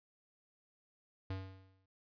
square tone with exponential decay, 95.2 Hz, F#2, 50 cents sharp, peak -37 dBFS, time 1.3-1.86 s, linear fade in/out 5 ms, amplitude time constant 120 ms, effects resampled to 11025 Hz

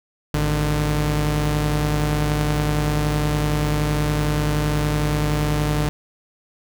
sawtooth tone pair together, 53.34 / 149.4 Hz, G#1 / D3, +47 / +30 cents, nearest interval octave + tritone, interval 1783 cents, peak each -19 / -16 dBFS, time 0.34-5.89 s, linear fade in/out 0 ms, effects none

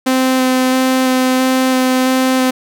sawtooth tone with vibrato, 258.4 Hz, C4, 21 cents flat, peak -7 dBFS, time 0.06-2.51 s, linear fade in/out 10 ms, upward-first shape square, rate 1.5 Hz, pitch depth 8 cents each way, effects none

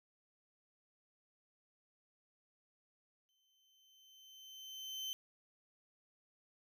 35% pulse tone with exponential growth, 3080 Hz, G7, 31 cents flat, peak -37 dBFS, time 3.29-5.13 s, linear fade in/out 0 ms, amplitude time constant 400 ms, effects none

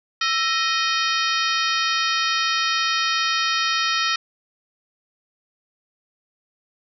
harmonic tone with a mistuned harmonic, 622.3 Hz, D#5, in tune, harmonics 2 / 3 / 4 / 5 / 6 / 7 / 8 / 9, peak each -24 / -26 / -27 / -28 / -29 / -29 / -30 / -31 dBFS, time 0.21-4.16 s, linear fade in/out 5 ms, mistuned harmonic 2, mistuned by +110 cents, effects none

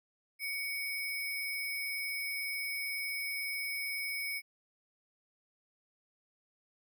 sine tone with sample-and-hold, 2241 Hz, C#7, 18 cents sharp, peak -34 dBFS, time 0.39-4.42 s, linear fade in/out 50 ms, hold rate 7350 Hz, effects none

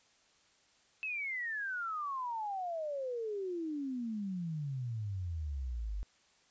sine exponential sweep, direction down, 2637 to 47.53 Hz, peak -35 dBFS, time 1.03-6.03 s, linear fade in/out 0 ms, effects white hiss -68 dBFS RMS until 6.5 s + resampled to 16000 Hz

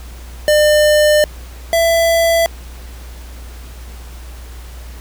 square tone pair in turn, 600 / 666.7 Hz, D5 / E5, +37 / +19 cents, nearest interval major second, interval 182 cents, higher second, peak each -9 / -11 dBFS, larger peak first, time 0.48-1.24 / 1.73-2.46 s, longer first, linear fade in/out 0 ms, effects added 60 Hz sine -30 dBFS peak until 5 s + pink hiss -40 dBFS RMS until 5 s

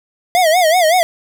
square tone with vibrato, 678 Hz, E5, 49 cents sharp, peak -10 dBFS, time 0.35-1.03 s, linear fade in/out 0 ms, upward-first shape sine, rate 5.3 Hz, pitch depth 160 cents each way, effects none

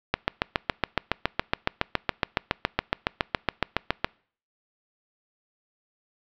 click train, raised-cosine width 0.3 ms, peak -4 dBFS, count 29, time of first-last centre 0.14-4.045 s, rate 7.17 Hz, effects noise-tail reverb RT60 0.5 s tail -26 dB re dry + low-pass 4000 Hz 12 dB/octave

